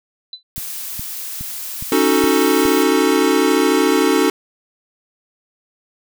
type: tone with exponential decay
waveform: sine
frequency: 4000 Hz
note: B7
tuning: 21 cents sharp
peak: -24 dBFS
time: 0.33-0.43 s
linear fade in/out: 2 ms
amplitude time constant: 21 ms
type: noise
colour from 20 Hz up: blue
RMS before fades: -28 dBFS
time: 0.56-2.83 s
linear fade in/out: 0 ms
type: click train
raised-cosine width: 5 ms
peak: -18 dBFS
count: 6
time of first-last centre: 0.58-2.655 s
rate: 2.41 Hz
type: chord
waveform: square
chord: D# half-diminished seventh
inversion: third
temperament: equal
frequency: 277.2 / 311.1 / 370 / 440 Hz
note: C#4 / D#4 / F#4 / A4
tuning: 0 / 0 / 0 / 0 cents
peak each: -19 dBFS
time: 1.92-4.3 s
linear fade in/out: 2 ms
effects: none